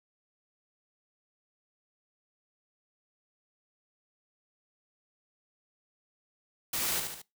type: noise with echo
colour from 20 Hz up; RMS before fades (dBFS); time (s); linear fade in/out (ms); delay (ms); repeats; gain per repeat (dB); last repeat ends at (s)
white; -32; 6.73-7; 5; 73; 3; -5; 7.219
effects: noise-tail reverb RT60 0.2 s tail -21 dB re dry